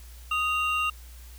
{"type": "tone pair together", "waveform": "triangle", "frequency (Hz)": [1244.5, 2773], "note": ["D#6", "F7"], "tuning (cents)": [0, -13], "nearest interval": "octave + major second", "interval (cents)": 1387, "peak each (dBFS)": -25, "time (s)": [0.31, 0.9], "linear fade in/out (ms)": 5, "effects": ["added 60 Hz sine -43 dBFS peak until 1.38 s", "white hiss -53 dBFS RMS until 1.38 s"]}